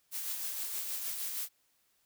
blue noise with tremolo, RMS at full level -36 dBFS, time 0.11-1.49 s, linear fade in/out 50 ms, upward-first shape sine, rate 6.4 Hz, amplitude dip 35%, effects white hiss -73 dBFS RMS until 2.05 s

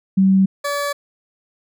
sine / 20% pulse tone pair in turn, 191.7 / 572.8 Hz, G3 / D5, -38 / -43 cents, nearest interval octave + perfect fifth, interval 1895 cents, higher second, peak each -10 / -15 dBFS, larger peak first, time 0.17-0.46 / 0.64-0.93 s, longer neither, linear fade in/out 10 ms, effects none

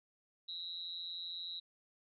sine tone with amplitude modulation, 3892 Hz, B7, 26 cents flat, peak -37 dBFS, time 0.48-1.6 s, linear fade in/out 10 ms, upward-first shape sine, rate 173 Hz, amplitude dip 90%, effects none

